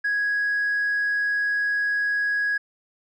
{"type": "tone with tanh clipping", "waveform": "triangle", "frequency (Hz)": 1661.2, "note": "G#6", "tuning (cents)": 0, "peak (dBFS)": -21, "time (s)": [0.04, 2.58], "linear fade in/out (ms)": 10, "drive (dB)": 5, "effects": []}